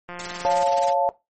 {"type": "click train", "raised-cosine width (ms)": 0.5, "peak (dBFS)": -21, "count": 96, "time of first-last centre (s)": [0.09, 0.63], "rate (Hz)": 176}
{"type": "noise with tremolo", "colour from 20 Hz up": "white", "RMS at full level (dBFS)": -31, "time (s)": [0.19, 0.93], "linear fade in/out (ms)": 5, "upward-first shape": "sine", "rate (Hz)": 19, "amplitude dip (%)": 70}
{"type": "chord", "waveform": "sine", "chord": "Db augmented", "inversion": "none", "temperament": "equal", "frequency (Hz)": [554.4, 698.5, 880], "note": ["Db5", "F5", "A5"], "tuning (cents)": [0, 0, 0], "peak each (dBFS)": -22, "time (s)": [0.45, 1.09], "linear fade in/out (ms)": 0}
{"effects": ["noise-tail reverb RT60 0.2 s tail -18 dB re dry", "MP3 32 kbps"]}